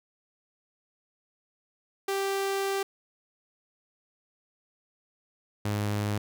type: tone pair in turn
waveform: sawtooth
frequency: 392 / 103.83 Hz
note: G4 / G#2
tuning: 0 / 0 cents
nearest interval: octave + major seventh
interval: 2300 cents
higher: first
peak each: -23 dBFS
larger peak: neither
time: 2.08-2.83 / 5.65-6.18 s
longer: first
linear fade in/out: 5 ms
effects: none